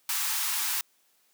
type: high-pass noise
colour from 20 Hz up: white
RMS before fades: -29 dBFS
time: 0.09-0.81 s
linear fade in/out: 2 ms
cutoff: 810 Hz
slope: 96 dB/octave
effects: white hiss -67 dBFS RMS until 1.33 s + high-pass 200 Hz 12 dB/octave